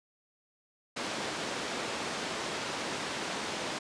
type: band-pass noise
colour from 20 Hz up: pink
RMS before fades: -36 dBFS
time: 0.96-3.79 s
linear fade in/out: 10 ms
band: 250 to 6100 Hz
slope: 12 dB/octave
effects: resampled to 22050 Hz